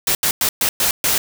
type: noise bursts at uneven times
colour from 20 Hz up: white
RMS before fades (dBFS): -17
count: 6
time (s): 0.07-0.15 / 0.23-0.31 / 0.41-0.49 / 0.61-0.69 / 0.8-0.91 / 1.04-1.18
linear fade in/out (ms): 2
effects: none